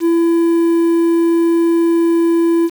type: tone with quantisation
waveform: triangle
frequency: 335.7 Hz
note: E4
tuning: 32 cents sharp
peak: -8 dBFS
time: 0-2.7 s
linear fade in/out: 50 ms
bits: 6
effects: none